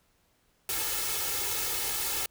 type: noise with comb filter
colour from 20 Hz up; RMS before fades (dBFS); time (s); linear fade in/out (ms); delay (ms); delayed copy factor
white; -31; 0.69-2.26; 2; 2.3; +0.85
effects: pink hiss -69 dBFS RMS until 2.3 s